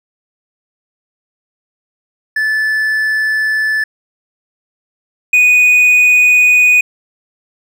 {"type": "tone pair in turn", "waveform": "triangle", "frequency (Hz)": [1743, 2479], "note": ["A6", "D#7"], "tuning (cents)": [-17, -7], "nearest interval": "tritone", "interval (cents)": 610, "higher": "second", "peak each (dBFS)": [-10, -4], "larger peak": "second", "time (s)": [[2.36, 3.84], [5.33, 6.81]], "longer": "neither", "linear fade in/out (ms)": 5, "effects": []}